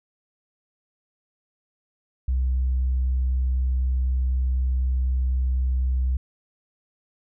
sine tone, 64 Hz, C2, 38 cents flat, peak -18 dBFS, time 2.28-6.17 s, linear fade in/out 5 ms, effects tanh soft clip ceiling -17 dBFS

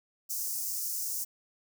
white high-pass noise, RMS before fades -34 dBFS, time 0.29-1.25 s, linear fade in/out 20 ms, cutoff 5200 Hz, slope 48 dB/octave, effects none

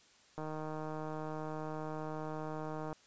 click train, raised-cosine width 1 ms, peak -28 dBFS, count 396, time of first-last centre 0.38-2.928 s, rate 155 Hz, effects white hiss -64 dBFS RMS until 3.06 s + resampled to 16000 Hz

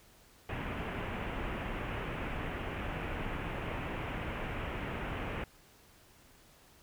pink low-pass noise, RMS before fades -38 dBFS, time 0.49-5.44 s, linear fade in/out 2 ms, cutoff 2900 Hz, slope 48 dB/octave, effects pink hiss -61 dBFS RMS until 6.82 s

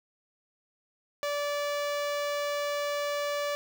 sawtooth tone with notch filter, 580 Hz, D5, 22 cents flat, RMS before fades -31 dBFS, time 1.23-3.55 s, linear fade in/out 0 ms, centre 11000 Hz, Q 1, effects none

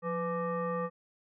sine tone with frequency modulation, 500 Hz, B4, 21 cents sharp, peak -30 dBFS, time 0.02-0.9 s, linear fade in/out 50 ms, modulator 677 Hz, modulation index 1.2, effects none

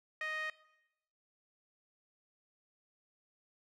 sawtooth tone with band-pass filter, 622.3 Hz, D#5, in tune, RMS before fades -39 dBFS, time 0.21-0.5 s, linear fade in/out 2 ms, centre 2000 Hz, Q 4, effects noise-tail reverb RT60 0.9 s tail -18 dB re dry

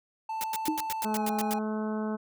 triangle tone with pitch glide, 884 to 824.8 Hz, A5 to G#5, +8 to -12 cents, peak -29 dBFS, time 0.29-1.59 s, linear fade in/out 5 ms, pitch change -120 cents, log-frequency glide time 1.03-1.28 s
white noise bursts, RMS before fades -34 dBFS, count 10, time 0.41-1.536 s, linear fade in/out 0 ms, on 28 ms, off 94 ms
sine tone with exponential decay, 311.1 Hz, D#4, in tune, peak -22 dBFS, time 0.68-0.88 s, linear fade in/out 2 ms, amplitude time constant 43 ms
harmonic tone, 215.4 Hz, A3, 37 cents flat, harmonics 1 / 2 / 3 / 4 / 5 / 6 / 7, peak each -30 / -36 / -40 / -42 / -44 / -46 / -47 dBFS, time 1.04-2.17 s, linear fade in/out 20 ms
effects none

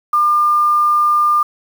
sine tone with quantisation, 1200 Hz, D6, 37 cents sharp, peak -10 dBFS, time 0.13-1.43 s, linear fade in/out 5 ms, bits 6, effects none

